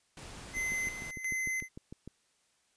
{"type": "noise", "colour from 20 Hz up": "pink", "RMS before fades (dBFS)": -47, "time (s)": [0.17, 1.11], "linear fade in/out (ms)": 2}
{"type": "tone with tremolo", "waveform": "square", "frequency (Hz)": 2053, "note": "C7", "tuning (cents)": -33, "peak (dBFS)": -32, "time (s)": [0.53, 1.69], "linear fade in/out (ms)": 50, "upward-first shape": "square", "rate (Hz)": 1.4, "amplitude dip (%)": 65}
{"type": "click train", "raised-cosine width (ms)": 3, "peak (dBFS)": -31, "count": 11, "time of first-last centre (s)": [0.57, 2.076], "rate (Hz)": 6.64}
{"effects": ["white hiss -72 dBFS RMS until 2.76 s", "resampled to 22050 Hz"]}